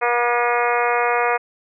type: harmonic tone with a mistuned harmonic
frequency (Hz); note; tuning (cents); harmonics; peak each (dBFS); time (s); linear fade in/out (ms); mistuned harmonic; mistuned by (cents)
240; B3; -49; 2 / 3 / 4 / 5 / 6 / 7 / 8 / 9 / 10; -22 / -22 / -24 / -24 / -27 / -29 / -29 / -27 / -29; 0.01-1.38; 20; 10; +45
effects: none